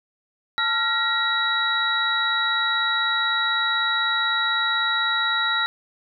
sine tone cluster, 881 / 1382 / 1898 / 3886 Hz, A5 / F6 / A#6 / B7, +2 / -19 / +31 / -29 cents, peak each -31 / -23 / -26 / -24 dBFS, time 0.58-5.66 s, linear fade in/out 0 ms, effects none

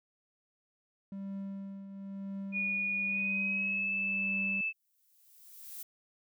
triangle tone with tremolo, 196.1 Hz, G3, 1 cent sharp, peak -34 dBFS, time 1.12-4.61 s, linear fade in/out 2 ms, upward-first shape triangle, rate 0.99 Hz, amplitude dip 60%
sine tone with pitch glide, 2451 to 2627 Hz, D#7 to E7, -27 to -7 cents, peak -30 dBFS, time 2.52-4.73 s, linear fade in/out 50 ms, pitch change +120 cents, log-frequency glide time 3.07-3.93 s
violet noise with exponential growth, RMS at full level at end -42 dBFS, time 4.72-5.83 s, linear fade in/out 5 ms, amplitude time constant 240 ms
effects none

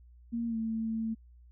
sine tone with pitch glide, 233.1 to 223.6 Hz, A#3 to A3, 0 to +28 cents, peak -30 dBFS, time 0.32-1.15 s, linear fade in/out 20 ms, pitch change -72 cents, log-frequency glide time 0.47-0.57 s, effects added 60 Hz sine -53 dBFS peak until 1.51 s

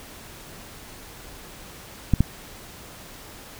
clicks, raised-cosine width 5 ms, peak -4 dBFS, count 2, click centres 2.137 / 2.206 s, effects pink hiss -43 dBFS RMS until 3.59 s

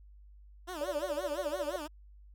15% pulse tone with vibrato, 329.6 Hz, E4, in tune, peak -32 dBFS, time 0.67-1.88 s, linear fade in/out 20 ms, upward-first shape sine, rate 5.8 Hz, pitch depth 210 cents each way
sine tone with tremolo, 580 Hz, D5, 22 cents flat, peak -29 dBFS, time 0.81-1.76 s, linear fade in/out 2 ms, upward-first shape sine, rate 14 Hz, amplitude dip 100%
effects added 50 Hz sine -52 dBFS peak until 2.34 s

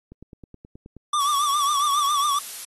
click train, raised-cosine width 3 ms, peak -29 dBFS, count 9, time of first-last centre 0.12-0.967 s, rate 9.45 Hz
square tone with vibrato, 1156 Hz, D6, 28 cents flat, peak -20 dBFS, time 1.13-2.39 s, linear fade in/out 5 ms, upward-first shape triangle, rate 7.3 Hz, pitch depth 89 cents each way
blue noise, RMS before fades -33 dBFS, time 1.2-2.65 s, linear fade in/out 5 ms
effects AAC 32 kbps

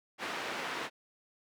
white band-pass noise, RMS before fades -38 dBFS, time 0.18-0.9 s, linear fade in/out 50 ms, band 240 to 2200 Hz, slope 12 dB/octave, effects none

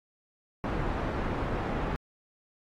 pink low-pass noise, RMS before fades -31 dBFS, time 0.64-1.96 s, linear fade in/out 0 ms, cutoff 1300 Hz, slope 12 dB/octave, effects AAC 48 kbps

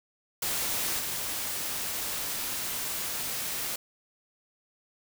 white noise with level steps, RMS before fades -30 / -33 dBFS, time 0.42-3.76 s, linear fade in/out 5 ms, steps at 0.99 s, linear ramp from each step 2 ms, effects none

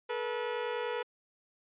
sawtooth tone pair together, 435.1 / 485.2 Hz, A4 / B4, -19 / -31 cents, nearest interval major second, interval 188 cents, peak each -33 / -30 dBFS, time 0.09-1.03 s, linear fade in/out 10 ms, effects resampled to 8000 Hz

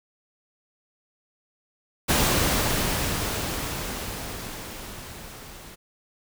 pink noise with level ramp, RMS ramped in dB -20 to -44 dBFS, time 2.08-5.76 s, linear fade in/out 20 ms, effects none

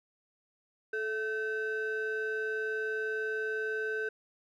triangle ring-modulated tone, 551 Hz, C#5, 11 cents flat, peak -26 dBFS, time 0.93-4.09 s, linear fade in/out 5 ms, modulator 986 Hz, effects none

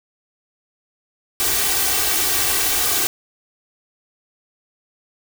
white noise with comb filter, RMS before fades -19 dBFS, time 1.4-3.07 s, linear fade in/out 0 ms, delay 2.6 ms, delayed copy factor +0.85, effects none

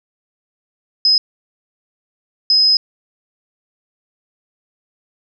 sine tone bursts at uneven times, 5070 Hz, D#8, 32 cents sharp, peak -9 dBFS, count 2, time 1.05-1.18 / 2.5-2.77 s, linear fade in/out 2 ms, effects none

